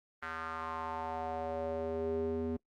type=tone with band-pass filter sweep; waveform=square; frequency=81.1 Hz; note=E2; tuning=28 cents flat; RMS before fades=-37 dBFS; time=0.22-2.57 s; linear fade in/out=10 ms; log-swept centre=1500 to 310 Hz; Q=3.7; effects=noise-tail reverb RT60 0.1 s tail -26 dB re dry + Opus 32 kbps